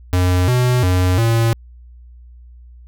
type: tone with pitch steps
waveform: square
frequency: 90.4 / 124.8 / 91.1 / 114.7 Hz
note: F#2 / B2 / F#2 / A#2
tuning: -40 / +19 / -26 / -28 cents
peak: -13 dBFS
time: 0.13-1.53 s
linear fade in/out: 0 ms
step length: 350 ms
effects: added 60 Hz sine -38 dBFS peak until 2.87 s